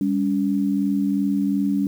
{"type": "tone pair together", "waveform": "sine", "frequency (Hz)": [199.8, 282.6], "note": ["G3", "C#4"], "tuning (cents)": [33, 34], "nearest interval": "tritone", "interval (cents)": 601, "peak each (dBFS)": -21, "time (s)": [0.01, 1.87], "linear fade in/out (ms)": 2, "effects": ["8-bit"]}